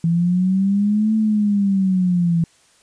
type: linear two-way sweep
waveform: sine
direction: up then down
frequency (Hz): 164.81 to 220 to 164.81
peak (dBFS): -14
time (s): 0.04-2.44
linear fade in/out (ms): 2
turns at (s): 1.15
effects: white hiss -55 dBFS RMS until 2.82 s + resampled to 22050 Hz